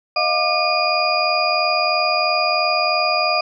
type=tone cluster; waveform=sine; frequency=623 / 706 / 1191 / 2457 / 4850 Hz; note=D#5 / F5 / D6 / D#7 / D#8; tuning=+2 / +19 / +24 / -22 / -45 cents; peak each=-22 dBFS; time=0.16-3.41 s; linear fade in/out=5 ms; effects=none